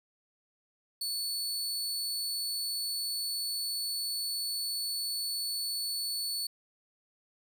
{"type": "tone", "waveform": "sawtooth", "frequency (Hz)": 4443, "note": "C#8", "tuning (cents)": 3, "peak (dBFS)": -29, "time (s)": [1.01, 6.47], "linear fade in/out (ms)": 5, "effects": []}